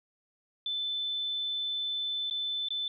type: tone with dropouts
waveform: sine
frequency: 3520 Hz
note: A7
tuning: in tune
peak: -30 dBFS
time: 0.66-2.88 s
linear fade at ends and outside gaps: 2 ms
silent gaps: 2.299-2.309 / 2.686-2.705 s
effects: none